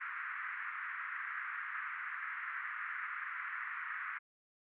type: band-pass noise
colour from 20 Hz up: white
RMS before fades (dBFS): -42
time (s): 0-4.19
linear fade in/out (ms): 20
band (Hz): 1200 to 2000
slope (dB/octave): 48
effects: none